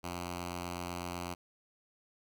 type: tone with notch filter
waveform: 5% pulse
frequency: 88 Hz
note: F2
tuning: 14 cents sharp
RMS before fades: -40 dBFS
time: 0.03-1.35 s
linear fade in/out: 20 ms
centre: 480 Hz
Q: 1.9
effects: none